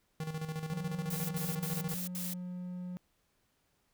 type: tone with tremolo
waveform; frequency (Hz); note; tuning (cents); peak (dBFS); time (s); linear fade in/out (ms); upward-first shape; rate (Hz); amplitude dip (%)
square; 157.9; D#3; +26; -35; 0.2-1.94; 2; square; 14; 60
type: tone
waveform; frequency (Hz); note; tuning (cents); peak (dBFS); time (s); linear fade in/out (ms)
triangle; 179.9; F#3; -48; -36; 0.72-2.97; 0
type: noise bursts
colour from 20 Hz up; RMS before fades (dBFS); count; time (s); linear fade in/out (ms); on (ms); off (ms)
blue; -40; 5; 1.1-2.338; 5; 190; 72
effects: pink hiss -75 dBFS RMS until 3.93 s